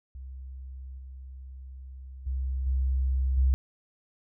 sine tone with level steps, 65.41 Hz, C2, in tune, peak -38 / -40 / -27 / -23 / -19 dBFS, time 0.15-3.54 s, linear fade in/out 0 ms, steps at 0.98 / 2.26 / 2.66 / 3.37 s, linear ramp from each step 10 ms, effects none

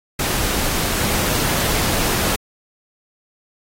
pink noise, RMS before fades -20 dBFS, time 0.19-2.36 s, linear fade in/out 5 ms, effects AAC 48 kbps

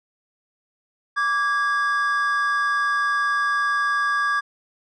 triangle tone pair together, 1163 / 1644.7 Hz, D6 / G#6, -17 / -17 cents, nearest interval tritone, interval 600 cents, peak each -20 dBFS, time 1.16-4.41 s, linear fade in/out 20 ms, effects resampled to 22050 Hz

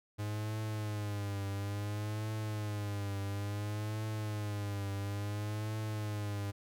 45% pulse tone with vibrato, 103.83 Hz, G#2, in tune, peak -35 dBFS, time 0.18-6.52 s, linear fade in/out 20 ms, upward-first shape triangle, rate 0.58 Hz, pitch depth 84 cents each way, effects none

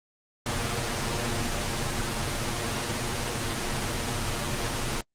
pink noise with comb filter, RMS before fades -28 dBFS, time 0.46-5.01 s, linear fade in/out 2 ms, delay 8.5 ms, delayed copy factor +1, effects low-pass 9000 Hz 12 dB/octave + Opus 24 kbps

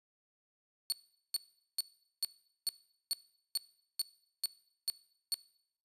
sawtooth tone bursts, 4435 Hz, C#8, in tune, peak -27 dBFS, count 11, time 0.9-5.342 s, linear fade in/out 0 ms, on 22 ms, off 420 ms, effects noise-tail reverb RT60 0.7 s tail -20 dB re dry + resampled to 32000 Hz

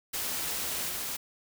white noise with level steps, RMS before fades -33 / -35 dBFS, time 0.13-1.17 s, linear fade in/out 10 ms, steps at 0.89 s, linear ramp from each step 2 ms, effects none

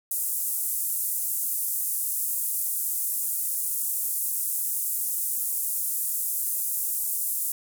white band-pass noise, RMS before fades -28 dBFS, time 0.11-7.52 s, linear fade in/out 2 ms, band 8700 to 16000 Hz, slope 24 dB/octave, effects none

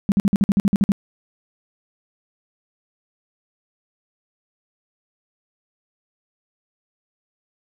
sine tone bursts, 198.9 Hz, G3, 25 cents sharp, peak -12 dBFS, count 11, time 0.09-0.919 s, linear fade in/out 0 ms, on 29 ms, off 51 ms, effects none

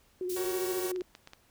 sine tone with vibrato, 364.1 Hz, F#4, 28 cents flat, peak -31 dBFS, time 0.21-1.02 s, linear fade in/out 2 ms, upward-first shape sine, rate 15 Hz, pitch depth 35 cents each way
white band-stop noise, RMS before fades -40 dBFS, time 0.29-0.92 s, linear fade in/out 10 ms, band 220 to 4300 Hz, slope 12 dB/octave
sawtooth chord, F# major, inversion none, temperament equal with one note detuned, 377.8 / 466.2 / 554.4 Hz, F#4 / A#4 / C#5, +36 / 0 / 0 cents, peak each -35 / -40 / -40 dBFS, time 0.36-0.92 s, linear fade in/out 5 ms
clicks, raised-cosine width 0.2 ms, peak -29 dBFS, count 5, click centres 0.961 / 1.009 / 1.151 / 1.274 / 1.334 s
effects pink hiss -65 dBFS RMS until 1.5 s

